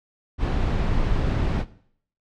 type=noise; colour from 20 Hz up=brown; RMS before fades=-22 dBFS; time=0.38-1.65 s; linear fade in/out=50 ms; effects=noise-tail reverb RT60 0.6 s tail -17 dB re dry + low-pass 4000 Hz 12 dB/octave